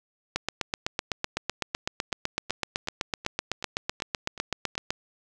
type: two click trains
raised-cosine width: 0.2 ms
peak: -9 / -23 dBFS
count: 37 / 10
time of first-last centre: 0.36-4.905 / 1.37-4.753 s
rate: 7.92 / 2.66 Hz
effects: none